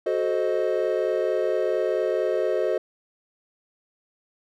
triangle chord, F# diminished seventh, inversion none, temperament equal with one note detuned, 370 / 434.4 / 523.3 / 622.3 Hz, F#4 / A4 / C5 / Eb5, 0 / -22 / 0 / 0 cents, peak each -25 dBFS, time 0.06-2.78 s, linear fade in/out 5 ms, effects none

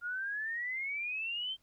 sine exponential sweep, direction up, 1405 to 3166 Hz, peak -34 dBFS, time 0.01-1.57 s, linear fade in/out 50 ms, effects pink hiss -73 dBFS RMS until 1.62 s

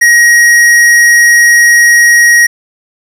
sine tone with tanh clipping, 1890 Hz, A#6, 23 cents sharp, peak -4 dBFS, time 0.01-2.47 s, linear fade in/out 10 ms, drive 15 dB, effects none

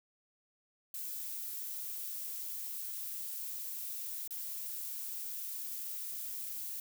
violet noise with dropouts, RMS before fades -41 dBFS, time 0.94-6.8 s, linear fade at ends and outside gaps 2 ms, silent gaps 4.277-4.307 s, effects none

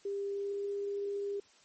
sine tone with pitch glide, 399.5 to 402.7 Hz, G4 to G4, +33 to +47 cents, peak -33 dBFS, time 0.05-1.4 s, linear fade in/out 5 ms, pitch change +14 cents, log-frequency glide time 0.31-0.65 s, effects white hiss -63 dBFS RMS until 1.64 s + MP3 32 kbps

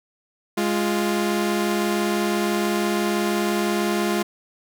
sawtooth tone pair together, 207.6 / 349.2 Hz, G#3 / F4, 0 / 0 cents, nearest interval major sixth, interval 900 cents, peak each -19 dBFS, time 0.57-4.23 s, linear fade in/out 10 ms, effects none

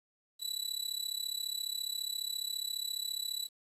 sawtooth tone with amplitude modulation, 3951 Hz, B7, in tune, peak -28 dBFS, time 0.39-3.49 s, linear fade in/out 50 ms, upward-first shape sine, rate 34.6 Hz, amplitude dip 90%, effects resampled to 32000 Hz + 10-bit

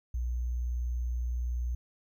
sine tone with sample-and-hold, 60.6 Hz, B1, 32 cents flat, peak -29 dBFS, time 0.14-1.75 s, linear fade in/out 5 ms, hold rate 6300 Hz, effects none

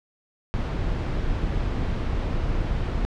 brown noise, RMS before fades -25 dBFS, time 0.54-3.05 s, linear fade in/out 0 ms, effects low-pass 4000 Hz 12 dB/octave

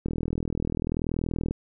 click train, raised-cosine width 3 ms, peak -15 dBFS, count 60, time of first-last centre 0.06-1.51 s, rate 40.7 Hz, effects none

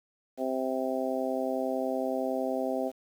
harmonic tone, 130.81 Hz, C3, in tune, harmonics 2 / 3 / 4 / 5 / 6, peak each -33 / -36 / -33 / -33 / -38 dBFS, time 0.37-2.92 s, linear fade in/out 50 ms, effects 9-bit

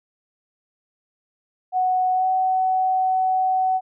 sine tone with pitch glide, 740 to 750.3 Hz, F#5 to F#5, 0 to +24 cents, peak -17 dBFS, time 1.72-3.81 s, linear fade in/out 50 ms, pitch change +24 cents, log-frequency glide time 2.13-2.26 s, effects none

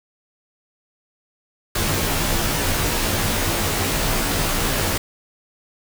pink noise with comb filter, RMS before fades -21 dBFS, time 1.75-4.98 s, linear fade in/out 5 ms, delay 16 ms, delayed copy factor -1, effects none

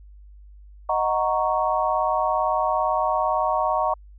sine chord, D# minor seventh, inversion none, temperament equal, 622.3 / 740 / 932.3 / 1108.7 Hz, D#5 / F#5 / A#5 / C#6, 0 / 0 / 0 / 0 cents, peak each -25 dBFS, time 0.89-3.94 s, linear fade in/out 5 ms, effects added 50 Hz sine -43 dBFS peak until 4.18 s

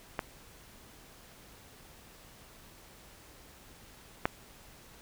clicks, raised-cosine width 0.5 ms, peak -16 / -11 dBFS, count 2, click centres 0.192 / 4.255 s, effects pink hiss -55 dBFS RMS until 5.01 s

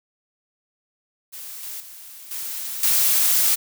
blue noise with level steps, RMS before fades -36 / -33 / -41 / -30 / -18 dBFS, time 1.32-3.56 s, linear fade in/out 20 ms, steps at 1.63 / 1.8 / 2.31 / 2.83 s, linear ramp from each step 2 ms, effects none

